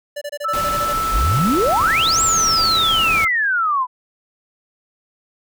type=tone bursts; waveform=square; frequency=583 Hz; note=D5; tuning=13 cents flat; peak=-25 dBFS; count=10; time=0.16-0.935 s; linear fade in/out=10 ms; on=55 ms; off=25 ms
type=tone; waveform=sine; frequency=1318.5 Hz; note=E6; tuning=in tune; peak=-18 dBFS; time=0.44-3.28 s; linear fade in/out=10 ms
type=noise; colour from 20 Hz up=pink; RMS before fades=-27 dBFS; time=0.53-3.25 s; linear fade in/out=5 ms
type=exponential two-way sweep; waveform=sine; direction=up then down; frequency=36.16 to 7740 to 978 Hz; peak=-15 dBFS; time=1.1-3.87 s; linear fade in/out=50 ms; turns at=2.22 s
effects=none